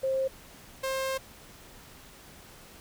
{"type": "tone pair in turn", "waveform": ["sine", "sawtooth"], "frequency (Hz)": [531, 531], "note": ["C5", "C5"], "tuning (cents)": [25, 25], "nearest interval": "unison", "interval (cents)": 0, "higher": "neither", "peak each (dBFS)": -25, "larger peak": "neither", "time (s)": [[0.03, 0.28], [0.83, 1.18]], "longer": "second", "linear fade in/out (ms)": 10, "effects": ["pink hiss -51 dBFS RMS until 2.8 s"]}